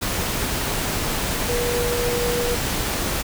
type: tone in noise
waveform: sine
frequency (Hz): 482.1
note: B4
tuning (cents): -42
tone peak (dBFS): -22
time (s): 1.48-2.56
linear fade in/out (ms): 20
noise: pink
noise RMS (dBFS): -24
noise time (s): 0.01-3.23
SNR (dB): -1
effects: none